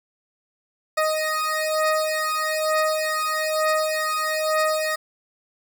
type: beating tone pair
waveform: 20% pulse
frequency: 623 / 624.1 Hz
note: D#5 / D#5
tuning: +2 / +5 cents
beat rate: 1.1 Hz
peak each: -19 dBFS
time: 0.97-4.96 s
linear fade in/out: 10 ms
effects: 9-bit